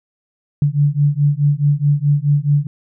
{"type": "beating tone pair", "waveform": "sine", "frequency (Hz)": [142.7, 147.4], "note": ["D3", "D3"], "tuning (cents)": [-49, 7], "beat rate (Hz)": 4.7, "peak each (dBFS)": -15, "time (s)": [0.62, 2.67], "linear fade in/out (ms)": 2, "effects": []}